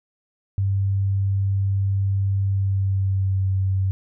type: tone with pitch glide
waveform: sine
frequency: 98 to 95.65 Hz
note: G2 to G2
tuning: 0 to -42 cents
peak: -18 dBFS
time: 0.58-3.91 s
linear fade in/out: 0 ms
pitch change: -42 cents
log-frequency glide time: 2.44-3.46 s
effects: none